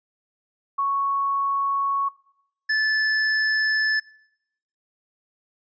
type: tone pair in turn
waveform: sine / square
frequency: 1108.7 / 1741.4 Hz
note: C#6 / A6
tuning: 0 / -18 cents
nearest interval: minor sixth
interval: 782 cents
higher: second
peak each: -20 dBFS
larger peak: neither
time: 0.78-2.09 / 2.69-4 s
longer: neither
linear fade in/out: 10 ms
effects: noise-tail reverb RT60 0.8 s tail -22 dB re dry + resampled to 16000 Hz